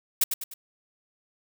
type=noise with echo; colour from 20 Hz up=blue; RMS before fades=-20 dBFS; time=0.21-0.24 s; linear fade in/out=5 ms; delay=100 ms; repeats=3; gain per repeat=-7 dB; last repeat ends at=0.54 s; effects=none